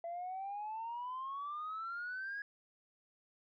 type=exponential sweep; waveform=sine; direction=up; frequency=671 to 1671 Hz; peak=-38 dBFS; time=0.04-2.42 s; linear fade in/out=2 ms; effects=tanh soft clip ceiling -36 dBFS